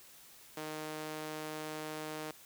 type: tone with high-pass filter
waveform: sawtooth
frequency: 154.6 Hz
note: D#3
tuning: 11 cents flat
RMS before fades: -42 dBFS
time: 0.57-2.31 s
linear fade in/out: 2 ms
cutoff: 370 Hz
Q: 0.91
effects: white hiss -57 dBFS RMS until 2.45 s